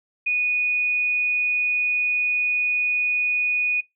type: tone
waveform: sine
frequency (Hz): 2475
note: D#7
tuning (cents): -10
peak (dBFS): -19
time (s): 0.26-3.81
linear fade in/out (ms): 10
effects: noise-tail reverb RT60 0.2 s tail -26 dB re dry